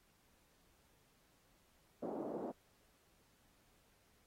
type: band-pass noise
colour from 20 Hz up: pink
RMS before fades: -43 dBFS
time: 2.02-2.52 s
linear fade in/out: 10 ms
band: 240 to 730 Hz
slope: 24 dB/octave
effects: pink hiss -73 dBFS RMS until 4.26 s + AAC 48 kbps